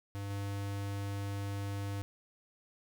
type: tone with level steps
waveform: square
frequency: 100 Hz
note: G2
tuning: 35 cents sharp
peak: -38 / -36 dBFS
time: 0.15-2.02 s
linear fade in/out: 0 ms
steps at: 0.3 s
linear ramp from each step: 5 ms
effects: none